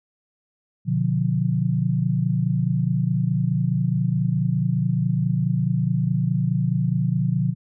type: chord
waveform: sine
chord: B diminished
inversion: none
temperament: just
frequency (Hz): 123.47 / 148.16 / 177.8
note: B2 / D3 / F3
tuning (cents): 0 / +16 / +31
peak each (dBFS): -23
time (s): 0.85-7.55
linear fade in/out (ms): 50
effects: none